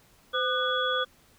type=tone cluster; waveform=sine; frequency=512 / 1213 / 1484 / 3372 Hz; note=C5 / D#6 / F#6 / G#7; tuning=-38 / -44 / +5 / +26 cents; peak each=-30 dBFS; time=0.33-1.05 s; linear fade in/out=20 ms; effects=pink hiss -60 dBFS RMS until 1.38 s